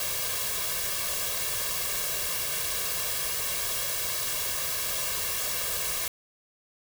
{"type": "noise with comb filter", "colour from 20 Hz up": "white", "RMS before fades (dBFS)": -30, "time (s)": [0, 6.08], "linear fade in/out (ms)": 2, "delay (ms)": 1.8, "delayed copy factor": 0.8, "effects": []}